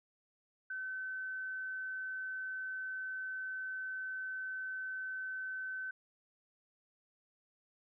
sine tone, 1526 Hz, G6, 47 cents flat, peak -38 dBFS, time 0.7-5.91 s, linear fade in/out 5 ms, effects none

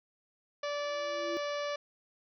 harmonic tone, 581 Hz, D5, 19 cents flat, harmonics 1 / 2 / 3 / 4 / 5 / 6 / 7 / 8 / 9 / 10, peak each -34 / -40 / -44 / -46 / -48 / -50 / -51 / -52 / -53 / -54 dBFS, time 0.63-1.76 s, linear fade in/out 5 ms
sine tone with exponential growth, 339.6 Hz, F4, 48 cents flat, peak -33 dBFS, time 0.68-1.37 s, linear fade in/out 0 ms, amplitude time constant 150 ms
effects none

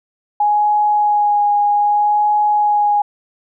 sine tone with vibrato, 830.6 Hz, G#5, in tune, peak -11 dBFS, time 0.4-3.02 s, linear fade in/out 5 ms, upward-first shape sine, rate 0.63 Hz, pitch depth 15 cents each way, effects none

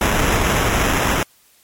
pink noise with sample-and-hold, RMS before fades -17 dBFS, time 0.01-1.23 s, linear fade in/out 2 ms, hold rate 4410 Hz, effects white hiss -54 dBFS RMS until 1.63 s + MP3 64 kbps

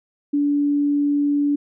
sine tone, 288.5 Hz, D4, 31 cents flat, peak -16 dBFS, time 0.33-1.56 s, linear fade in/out 10 ms, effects none

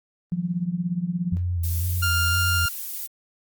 sine tone with tremolo, 175.6 Hz, F3, 10 cents sharp, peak -19 dBFS, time 0.32-1.37 s, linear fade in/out 0 ms, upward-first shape triangle, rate 17 Hz, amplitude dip 90%
sine tone with vibrato, 86.8 Hz, F2, 10 cents flat, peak -22 dBFS, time 1.32-2.66 s, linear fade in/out 5 ms, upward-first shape square, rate 2 Hz, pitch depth 41 cents each way
violet noise, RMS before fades -32 dBFS, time 1.63-3.07 s, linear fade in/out 10 ms
sawtooth tone, 1400 Hz, F6, 4 cents sharp, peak -18 dBFS, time 2.02-2.69 s, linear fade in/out 10 ms
effects Opus 32 kbps

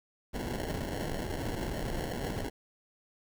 pink noise with sample-and-hold, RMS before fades -35 dBFS, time 0.33-2.5 s, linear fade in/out 20 ms, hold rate 1225 Hz, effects none

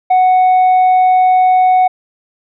triangle tone with tanh clipping, 740 Hz, F#5, in tune, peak -7 dBFS, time 0.1-1.88 s, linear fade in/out 10 ms, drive 7 dB, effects none

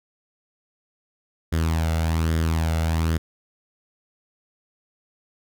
sawtooth tone with flanger, 81.1 Hz, E2, 28 cents flat, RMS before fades -22 dBFS, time 1.52-3.18 s, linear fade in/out 10 ms, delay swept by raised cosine 0.58 to 1.45 ms, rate 1.2 Hz, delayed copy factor +0.55, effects none

